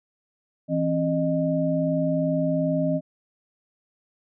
sine tone cluster, 164.4 / 266.9 / 614 Hz, E3 / C4 / D#5, -4 / +35 / -23 cents, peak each -25 dBFS, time 0.68-3.01 s, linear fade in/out 50 ms, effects none

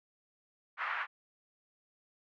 pink band-pass noise, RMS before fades -36 dBFS, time 0.77-1.07 s, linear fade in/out 50 ms, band 1100 to 2000 Hz, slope 24 dB/octave, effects none

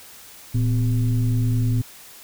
sine tone with frequency modulation, 114.9 Hz, A#2, 25 cents flat, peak -17 dBFS, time 0.54-1.82 s, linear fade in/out 10 ms, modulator 140 Hz, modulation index 0.64, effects white hiss -44 dBFS RMS until 2.23 s

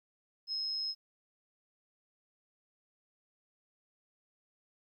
sine tone, 5150 Hz, E8, 41 cents flat, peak -33 dBFS, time 0.47-0.95 s, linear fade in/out 50 ms, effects 12-bit

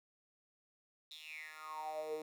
10% pulse tone with high-pass filter sweep, 155.56 Hz, D#3, in tune, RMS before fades -45 dBFS, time 1.11-2.22 s, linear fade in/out 2 ms, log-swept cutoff 3800 to 380 Hz, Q 9.2, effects none

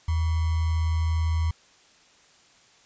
sine tone with sample-and-hold, 81.1 Hz, E2, 28 cents flat, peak -21 dBFS, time 0.08-1.51 s, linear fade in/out 5 ms, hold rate 1050 Hz, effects white hiss -57 dBFS RMS until 2.85 s + resampled to 16000 Hz

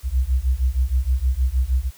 sine beating tone pair, 61 / 67.4 Hz, B1 / C#2, -21 / -48 cents, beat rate 6.4 Hz, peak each -20 dBFS, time 0.03-1.91 s, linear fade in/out 50 ms, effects white hiss -49 dBFS RMS until 1.97 s

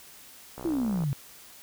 click train, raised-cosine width 1 ms, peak -25 dBFS, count 30, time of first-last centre 0.58-1.037 s, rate 63.4 Hz
sine exponential sweep, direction down, 349.8 to 130.81 Hz, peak -25 dBFS, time 0.65-1.13 s, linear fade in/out 0 ms
effects white hiss -50 dBFS RMS until 1.62 s

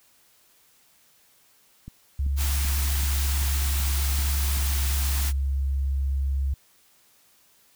click train, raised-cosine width 5 ms, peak -26 dBFS, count 8, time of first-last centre 1.88-4.572 s, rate 2.6 Hz
sine tone with pitch glide, 69.3 to 68.15 Hz, C#2 to C#2, 0 to -29 cents, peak -22 dBFS, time 2.19-6.54 s, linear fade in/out 5 ms, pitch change -29 cents, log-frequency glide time 3.61-5.76 s
white band-stop noise, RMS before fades -31 dBFS, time 2.36-5.33 s, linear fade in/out 50 ms, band 400 to 660 Hz, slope 96 dB/octave
effects white hiss -60 dBFS RMS until 7.75 s

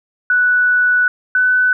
sine tone pair in turn, 1480 / 1499.8 Hz, F#6 / F#6, 0 / +23 cents, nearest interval unison, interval 23 cents, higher second, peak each -10 dBFS, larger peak neither, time 0.3-1.08 / 1.35-1.73 s, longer first, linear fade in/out 2 ms, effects none

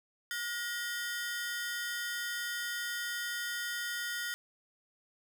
sawtooth ring-modulated tone, 1661.2 Hz, G#6, in tune, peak -28 dBFS, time 0.31-4.34 s, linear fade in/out 0 ms, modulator 226 Hz, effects none

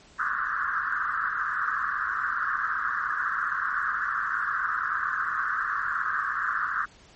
white band-pass noise, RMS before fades -28 dBFS, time 0.18-6.86 s, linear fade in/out 20 ms, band 1100 to 1700 Hz, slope 96 dB/octave, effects pink hiss -54 dBFS RMS until 7.15 s + MP3 32 kbps

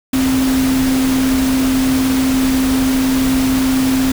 sine tone in noise, 262.4 Hz, C4, 5 cents sharp, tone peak -12 dBFS, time 0.13-4.12 s, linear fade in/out 5 ms, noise pink, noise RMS -22 dBFS, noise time 0.13-4.12 s, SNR +7 dB, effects none

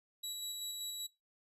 sawtooth tone with tremolo, 3900 Hz, B7, 23 cents flat, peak -36 dBFS, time 0.23-1.07 s, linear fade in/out 10 ms, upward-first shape square, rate 5.2 Hz, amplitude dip 25%, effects noise-tail reverb RT60 0.2 s tail -17 dB re dry + resampled to 32000 Hz

